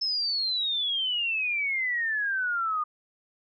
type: exponential sweep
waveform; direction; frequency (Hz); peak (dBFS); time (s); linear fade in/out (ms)
sine; down; 5274 to 1210; -25; 0.01-2.84; 10
effects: none